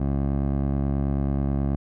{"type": "tone with low-pass filter", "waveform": "15% pulse", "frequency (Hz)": 69.3, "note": "C#2", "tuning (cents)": 0, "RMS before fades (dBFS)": -24, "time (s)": [0, 1.76], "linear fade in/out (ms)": 5, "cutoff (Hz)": 670, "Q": 0.59, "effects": []}